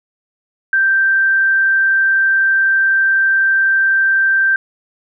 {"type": "tone", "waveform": "sine", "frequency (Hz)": 1568, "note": "G6", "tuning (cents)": 0, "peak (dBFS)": -10, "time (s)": [0.73, 4.56], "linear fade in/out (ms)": 2, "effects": []}